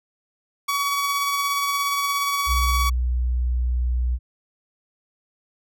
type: tone with tremolo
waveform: sawtooth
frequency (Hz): 1131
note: C#6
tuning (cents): +34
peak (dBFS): -16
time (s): 0.68-2.9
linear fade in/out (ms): 10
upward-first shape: triangle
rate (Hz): 17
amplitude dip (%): 30
type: tone with pitch glide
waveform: sine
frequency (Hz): 61.74 to 61.35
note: B1 to B1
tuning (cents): 0 to -11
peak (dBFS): -19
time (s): 2.46-4.19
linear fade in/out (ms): 50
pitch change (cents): -11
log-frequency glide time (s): 2.62-3.63
effects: none